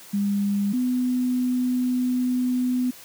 sine tone pair in turn, 201.5 / 250.6 Hz, G3 / B3, +48 / +25 cents, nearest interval major third, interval 377 cents, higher second, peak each -20 dBFS, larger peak neither, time 0.13-0.73 / 0.73-2.91 s, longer second, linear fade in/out 10 ms, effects white hiss -45 dBFS RMS until 3.04 s + high-pass 80 Hz 12 dB/octave

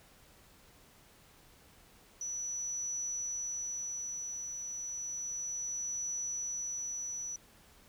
sine tone with tremolo, 5920 Hz, F#8, in tune, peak -34 dBFS, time 2.21-7.36 s, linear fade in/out 2 ms, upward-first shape triangle, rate 0.32 Hz, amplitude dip 40%, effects pink hiss -61 dBFS RMS until 7.88 s

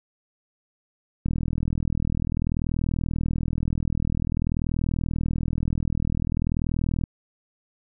click train, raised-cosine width 5 ms, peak -13 dBFS, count 235, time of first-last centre 1.26-7.038 s, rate 40.5 Hz, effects none

